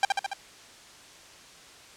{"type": "tone with echo", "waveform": "sawtooth", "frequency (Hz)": 792, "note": "G5", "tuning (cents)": 18, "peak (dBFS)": -14, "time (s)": [0.03, 0.05], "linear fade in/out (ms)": 2, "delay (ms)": 71, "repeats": 4, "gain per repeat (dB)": -3, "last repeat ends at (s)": 0.334, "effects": ["white hiss -50 dBFS RMS until 1.96 s", "low-pass 7000 Hz 12 dB/octave"]}